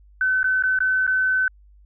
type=tone with dropouts; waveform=sine; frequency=1519 Hz; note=F#6; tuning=45 cents sharp; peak=-17 dBFS; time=0.21-1.48 s; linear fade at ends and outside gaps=2 ms; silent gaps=0.431-0.442 / 0.625-0.636 / 0.789-0.804 / 1.067-1.076 s; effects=added 50 Hz sine -48 dBFS peak until 1.85 s